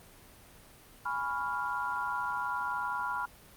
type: chord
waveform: sine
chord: C# dominant seventh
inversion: second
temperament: equal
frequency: 830.6 / 987.8 / 1108.7 / 1396.9 Hz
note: G#5 / B5 / C#6 / E#6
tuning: 0 / 0 / 0 / 0 cents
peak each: -39 / -34 / -40 / -35 dBFS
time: 1.05-3.26 s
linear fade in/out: 10 ms
effects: pink hiss -55 dBFS RMS until 3.56 s + Opus 32 kbps